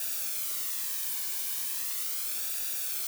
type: noise with flanger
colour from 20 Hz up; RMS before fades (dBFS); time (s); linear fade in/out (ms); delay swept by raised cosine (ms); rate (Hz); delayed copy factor
blue; -33; 0-3.07; 2; 0.95 to 1.53; 0.38; -0.55
effects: none